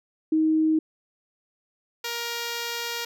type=tone pair in turn; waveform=sine / 5% pulse; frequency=314.9 / 470.3 Hz; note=D#4 / A#4; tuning=+21 / +15 cents; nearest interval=perfect fifth; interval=694 cents; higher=second; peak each=-18 / -17 dBFS; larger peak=second; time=0.32-0.79 / 2.04-3.05 s; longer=second; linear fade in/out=5 ms; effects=none